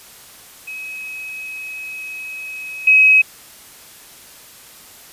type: tone with level steps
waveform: sine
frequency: 2547 Hz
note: D#7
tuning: 40 cents sharp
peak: -27 / -7 dBFS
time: 0.67-3.22 s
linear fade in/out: 10 ms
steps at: 2.87 s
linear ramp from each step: 5 ms
effects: white hiss -42 dBFS RMS until 5.12 s + resampled to 32000 Hz